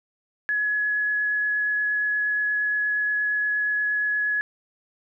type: tone with vibrato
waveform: sine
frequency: 1690 Hz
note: G#6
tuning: 30 cents sharp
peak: -21 dBFS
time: 0.49-4.41 s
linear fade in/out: 0 ms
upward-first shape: triangle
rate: 8.5 Hz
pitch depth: 9 cents each way
effects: none